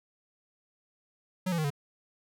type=tone with pitch steps; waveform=square; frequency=185 / 169.65 / 155.57 / 142.65 Hz; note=F#3 / F3 / D#3 / C#3; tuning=0 / -50 / 0 / +50 cents; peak=-28 dBFS; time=1.46-1.704 s; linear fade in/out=10 ms; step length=61 ms; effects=none